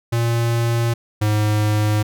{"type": "tone pair in turn", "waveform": "square", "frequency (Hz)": [117, 105.92], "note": ["A#2", "G#2"], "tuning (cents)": [7, 35], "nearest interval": "major second", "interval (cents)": 172, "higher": "first", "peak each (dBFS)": [-17, -16], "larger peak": "second", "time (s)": [[0.12, 0.94], [1.21, 2.03]], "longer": "neither", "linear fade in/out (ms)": 10, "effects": []}